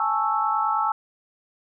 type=chord; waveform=sine; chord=A major seventh; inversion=third; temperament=equal; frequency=830.6 / 880 / 1108.7 / 1318.5 Hz; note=G#5 / A5 / C#6 / E6; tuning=0 / 0 / 0 / 0 cents; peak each=-27 / -25 / -29 / -24 dBFS; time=0-0.92 s; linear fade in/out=2 ms; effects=none